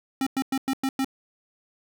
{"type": "tone bursts", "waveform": "square", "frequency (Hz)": 267, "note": "C4", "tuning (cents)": 35, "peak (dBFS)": -23, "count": 6, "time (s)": [0.21, 1.046], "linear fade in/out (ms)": 2, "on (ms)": 56, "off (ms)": 100, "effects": []}